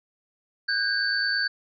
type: tone cluster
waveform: sine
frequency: 1506 / 1615 / 4525 Hz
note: F#6 / G#6 / C#8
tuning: +30 / -49 / +35 cents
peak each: -30 / -25 / -27 dBFS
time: 0.68-1.48 s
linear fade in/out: 10 ms
effects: none